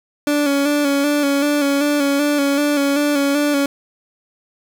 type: tone with vibrato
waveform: 30% pulse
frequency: 286.3 Hz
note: D4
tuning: 44 cents flat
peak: -12 dBFS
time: 0.27-3.66 s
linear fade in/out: 2 ms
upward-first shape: square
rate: 2.6 Hz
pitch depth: 37 cents each way
effects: none